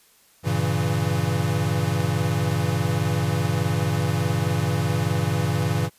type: chord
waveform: square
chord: G diminished seventh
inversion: none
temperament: equal with one note detuned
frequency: 98 / 116.54 / 140.04 / 164.81 Hz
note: G2 / Bb2 / Db3 / Fb3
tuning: 0 / 0 / +18 / 0 cents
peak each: -27 dBFS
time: 0.43-5.9 s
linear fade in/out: 50 ms
effects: white hiss -57 dBFS RMS until 5.98 s + resampled to 32000 Hz